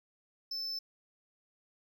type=tone; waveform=triangle; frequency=5274 Hz; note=E8; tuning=in tune; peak=-34 dBFS; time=0.51-0.79 s; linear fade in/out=5 ms; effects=none